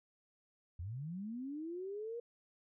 sine linear sweep, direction up, 77.78 to 479.8 Hz, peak -40 dBFS, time 0.79-2.2 s, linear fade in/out 5 ms, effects none

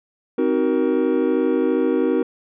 triangle chord, C half-diminished seventh, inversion none, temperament just, 261.6 / 314 / 376.7 / 470.9 Hz, C4 / Eb4 / Gb4 / Bb4, 0 / +16 / +31 / +18 cents, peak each -20 dBFS, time 0.38-2.23 s, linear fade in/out 5 ms, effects resampled to 8000 Hz

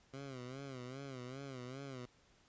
15% pulse tone with vibrato, 131.4 Hz, C3, 8 cents sharp, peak -39 dBFS, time 0.13-2.06 s, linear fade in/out 10 ms, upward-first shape sine, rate 2.5 Hz, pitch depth 110 cents each way, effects pink hiss -69 dBFS RMS until 2.48 s + resampled to 16000 Hz

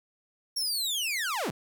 sawtooth linear sweep, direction down, 5588 to 93.3 Hz, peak -25 dBFS, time 0.56-1.51 s, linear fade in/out 10 ms, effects none

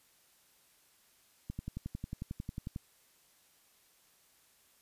click train, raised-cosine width 5 ms, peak -26 dBFS, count 15, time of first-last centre 1.5-2.761 s, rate 11.1 Hz, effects white hiss -67 dBFS RMS until 4.81 s + resampled to 32000 Hz

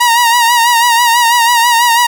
sawtooth tone with vibrato, 946 Hz, A#5, 25 cents sharp, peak -3 dBFS, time 0-2.07 s, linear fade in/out 10 ms, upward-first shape sine, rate 6.1 Hz, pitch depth 56 cents each way, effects none

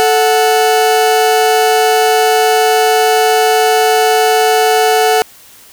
40% pulse tone pair together, 438.3 / 737.1 Hz, A4 / F#5, -7 / -7 cents, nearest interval major sixth, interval 900 cents, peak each -10 dBFS, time 0-5.22 s, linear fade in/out 0 ms, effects white hiss -40 dBFS RMS until 5.72 s

